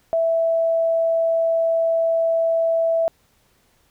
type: tone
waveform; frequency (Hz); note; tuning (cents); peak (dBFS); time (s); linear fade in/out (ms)
sine; 659.3; E5; 0; -16; 0.13-3.08; 0
effects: pink hiss -61 dBFS RMS until 3.9 s